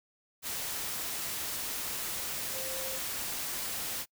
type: tone in noise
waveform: sine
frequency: 527 Hz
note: C5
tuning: 12 cents sharp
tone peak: -41 dBFS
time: 2.52-3 s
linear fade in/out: 50 ms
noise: white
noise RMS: -36 dBFS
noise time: 0.42-4.06 s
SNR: -8 dB
effects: noise-tail reverb RT60 0.1 s tail -26 dB re dry